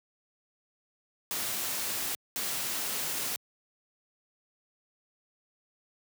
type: noise bursts at uneven times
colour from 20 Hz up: white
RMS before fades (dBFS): -33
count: 2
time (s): 1.31-2.15 / 2.36-3.36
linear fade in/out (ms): 0
effects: high-pass 100 Hz 12 dB/octave